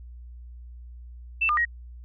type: tone with pitch steps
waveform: sine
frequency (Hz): 2664 / 1207 / 1889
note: E7 / D6 / A#6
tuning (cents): +18 / +47 / +22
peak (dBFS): -20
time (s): 1.41-1.653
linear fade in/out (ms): 10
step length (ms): 81
effects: added 60 Hz sine -40 dBFS peak until 2.04 s